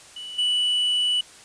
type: tone with level steps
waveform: triangle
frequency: 2960 Hz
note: F#7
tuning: in tune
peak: -32 / -18 dBFS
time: 0.16-1.21 s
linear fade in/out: 5 ms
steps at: 0.38 s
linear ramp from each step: 10 ms
effects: white hiss -47 dBFS RMS until 1.44 s + resampled to 22050 Hz